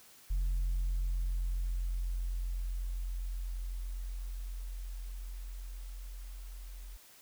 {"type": "tone with level ramp", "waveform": "sine", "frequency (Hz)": 43.93, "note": "F1", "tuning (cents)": 11, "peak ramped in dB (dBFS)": [-26, -43], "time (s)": [0.3, 6.97], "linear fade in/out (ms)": 10, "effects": ["tanh soft clip ceiling -27 dBFS", "white hiss -58 dBFS RMS until 7.21 s"]}